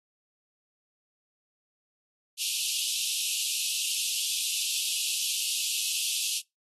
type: high-pass noise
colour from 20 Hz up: pink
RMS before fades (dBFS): -30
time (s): 2.37-6.42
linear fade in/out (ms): 50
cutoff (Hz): 2600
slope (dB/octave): 96
effects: noise-tail reverb RT60 0.2 s tail -25 dB re dry + AAC 32 kbps